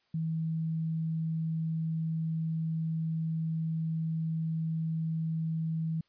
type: tone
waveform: sine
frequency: 161.3 Hz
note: E3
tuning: 37 cents flat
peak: -29 dBFS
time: 0.14-6.01 s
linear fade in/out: 5 ms
effects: white hiss -72 dBFS RMS until 6.08 s + resampled to 11025 Hz